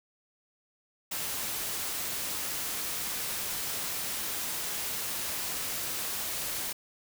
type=noise; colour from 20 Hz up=white; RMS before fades=-34 dBFS; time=1.11-6.73 s; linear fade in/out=10 ms; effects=none